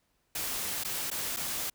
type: noise with dropouts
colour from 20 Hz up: white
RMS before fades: -34 dBFS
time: 0.35-1.7 s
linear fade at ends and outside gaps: 5 ms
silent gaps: 0.837-0.847 / 1.103-1.113 / 1.364-1.369 s
effects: pink hiss -74 dBFS RMS until 1.74 s